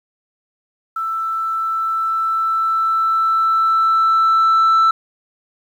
sine tone with level ramp, 1326 Hz, E6, 10 cents sharp, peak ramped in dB -19 to -7 dBFS, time 0.96-4.91 s, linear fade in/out 5 ms, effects tanh soft clip ceiling -9 dBFS + 8-bit

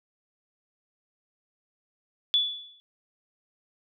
sine tone with exponential decay, 3442 Hz, A7, 39 cents flat, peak -17 dBFS, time 2.34-2.8 s, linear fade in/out 0 ms, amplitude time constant 100 ms, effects none

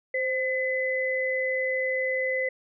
sine tone pair together, 521 / 2017 Hz, C5 / B6, -7 / +36 cents, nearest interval octave + major seventh, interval 2343 cents, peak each -27 dBFS, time 0.14-2.49 s, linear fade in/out 5 ms, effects none

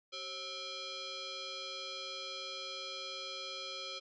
sine tone with frequency modulation, 383.7 Hz, G4, 37 cents flat, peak -40 dBFS, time 0.12-4 s, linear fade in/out 20 ms, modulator 923 Hz, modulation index 5, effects none

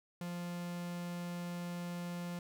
45% pulse tone, 174.61 Hz, F3, in tune, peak -39 dBFS, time 0.21-2.39 s, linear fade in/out 2 ms, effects none

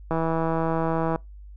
click train, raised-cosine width 1 ms, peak -12 dBFS, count 172, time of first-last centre 0.11-1.159 s, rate 163 Hz, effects noise-tail reverb RT60 0.2 s tail -25 dB re dry + added 50 Hz sine -40 dBFS peak until 1.56 s

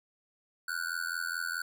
square tone with amplitude modulation, 1480 Hz, F#6, in tune, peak -29 dBFS, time 0.68-1.62 s, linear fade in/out 5 ms, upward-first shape sine, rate 84.7 Hz, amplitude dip 100%, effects none

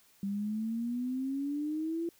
sine exponential sweep, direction up, 196 to 341.1 Hz, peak -31 dBFS, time 0.23-2.09 s, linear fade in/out 2 ms, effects white hiss -64 dBFS RMS until 2.19 s

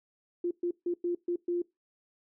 sine tone bursts at uneven times, 349.2 Hz, F4, in tune, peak -27 dBFS, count 6, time 0.44-0.51 / 0.63-0.71 / 0.86-0.94 / 1.04-1.15 / 1.28-1.36 / 1.48-1.62 s, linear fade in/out 5 ms, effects noise-tail reverb RT60 0.2 s tail -22 dB re dry

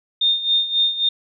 sine tone with tremolo, 3645 Hz, A#7, 40 cents flat, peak -13 dBFS, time 0.21-1.09 s, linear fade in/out 5 ms, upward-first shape sine, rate 3.7 Hz, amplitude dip 75%, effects none

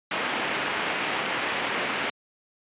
white low-pass noise, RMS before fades -28 dBFS, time 0.11-2.1 s, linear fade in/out 2 ms, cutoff 2800 Hz, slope 24 dB/octave, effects high-pass 200 Hz 12 dB/octave + resampled to 8000 Hz

